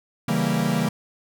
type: chord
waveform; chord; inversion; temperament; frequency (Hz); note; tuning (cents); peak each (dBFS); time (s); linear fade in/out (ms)
45% pulse; C# diminished seventh; none; equal; 138.59 / 164.81 / 196 / 233.1; C#3 / E3 / G3 / Bb3; 0 / 0 / 0 / 0; -28 / -25 / -26 / -25; 0.28-0.89; 5
effects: none